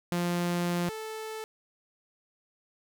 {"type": "tone pair in turn", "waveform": "sawtooth", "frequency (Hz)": [174.61, 438.1], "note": ["F3", "A4"], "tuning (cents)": [0, -7], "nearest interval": "octave + major third", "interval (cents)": 1593, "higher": "second", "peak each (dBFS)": [-23, -32], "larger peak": "first", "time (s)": [[0.12, 0.89], [0.89, 1.44]], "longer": "first", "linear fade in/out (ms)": 0, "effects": []}